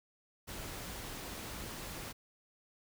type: noise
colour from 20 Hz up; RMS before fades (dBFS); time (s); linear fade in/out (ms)
pink; -44; 0.47-2.13; 20
effects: none